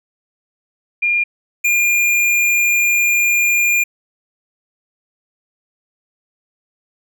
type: tone pair in turn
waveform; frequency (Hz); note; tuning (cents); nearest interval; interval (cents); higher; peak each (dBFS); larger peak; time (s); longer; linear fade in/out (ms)
sine / square; 2409 / 2409; D7 / D7; +43 / +43; unison; 0; neither; -13; neither; 1.02-1.24 / 1.64-3.84; second; 10
effects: none